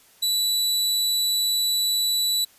sawtooth tone, 3951 Hz, B7, in tune, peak -17 dBFS, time 0.22-2.45 s, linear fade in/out 10 ms, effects white hiss -55 dBFS RMS until 2.58 s + resampled to 32000 Hz

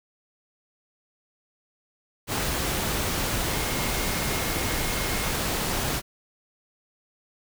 sine tone in noise, 2146 Hz, C7, 43 cents sharp, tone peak -38 dBFS, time 3.5-5.34 s, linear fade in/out 50 ms, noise pink, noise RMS -27 dBFS, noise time 2.27-6.02 s, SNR -14 dB, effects none

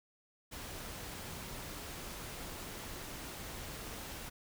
pink noise, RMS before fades -45 dBFS, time 0.51-4.3 s, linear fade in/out 20 ms, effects none

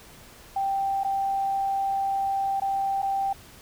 sine tone with dropouts, 784 Hz, G5, in tune, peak -23 dBFS, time 0.56-3.33 s, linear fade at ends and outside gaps 5 ms, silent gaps 1.035-1.046 / 2.6-2.618 / 3.02-3.027 s, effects pink hiss -49 dBFS RMS until 3.61 s

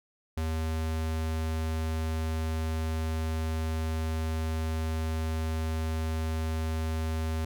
square tone, 80 Hz, D#2, 49 cents sharp, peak -29 dBFS, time 0.37-7.45 s, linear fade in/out 5 ms, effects none

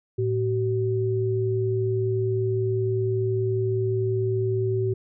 sine tone pair together, 111.76 / 380.4 Hz, A2 / F#4, +27 / +48 cents, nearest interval octave + major sixth, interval 2121 cents, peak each -24 dBFS, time 0.18-4.94 s, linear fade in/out 10 ms, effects none

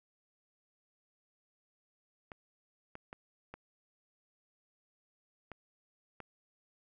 clicks, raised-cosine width 0.5 ms, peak -30 dBFS, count 6, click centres 2.318 / 2.954 / 3.129 / 3.54 / 5.517 / 6.203 s, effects none

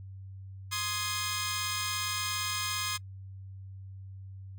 10% pulse chord, Ab major, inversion first, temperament equal with one note detuned, 1046.5 / 1244.5 / 1671.8 Hz, C6 / Eb6 / Ab6, 0 / 0 / +11 cents, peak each -27 dBFS, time 0.71-2.98 s, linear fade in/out 20 ms, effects noise-tail reverb RT60 0.1 s tail -25 dB re dry + added 96 Hz sine -42 dBFS peak until 4.58 s

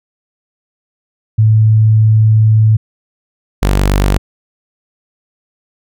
sine / sawtooth tone pair in turn, 109.3 / 48.69 Hz, A2 / G1, -11 / -11 cents, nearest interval octave + major second, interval 1400 cents, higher first, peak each -5 dBFS, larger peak neither, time 1.38-2.77 / 3.62-4.18 s, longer first, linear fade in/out 10 ms, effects none

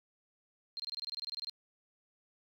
sine tone bursts, 4186 Hz, C8, in tune, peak -37 dBFS, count 15, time 0.77-1.496 s, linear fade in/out 0 ms, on 26 ms, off 24 ms, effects none

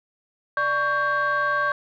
sine tone cluster, 590 / 1120 / 1580 Hz, D5 / C#6 / G6, +8 / +18 / +13 cents, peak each -27 / -22 / -22 dBFS, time 0.57-1.72 s, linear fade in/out 2 ms, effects tanh soft clip ceiling -15 dBFS

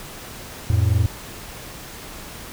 triangle tone pair together, 87.31 / 110 Hz, F2 / A2, 0 / 0 cents, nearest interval major third, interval 400 cents, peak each -16 dBFS, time 0.7-1.06 s, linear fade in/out 0 ms, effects pink hiss -37 dBFS RMS until 2.52 s

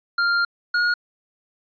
square tone pair in turn, 1396.9 / 1437.8 Hz, F6 / F6, 0 / +50 cents, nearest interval unison, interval 50 cents, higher second, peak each -18 dBFS, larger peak neither, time 0.18-0.45 / 0.74-0.94 s, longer first, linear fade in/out 5 ms, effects resampled to 11025 Hz

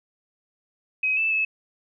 sine tone with pitch steps, 2533 / 2637 / 2599 Hz, D#7 / E7 / E7, +30 / 0 / -25 cents, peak -20 dBFS, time 1.03-1.45 s, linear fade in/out 5 ms, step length 140 ms, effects none

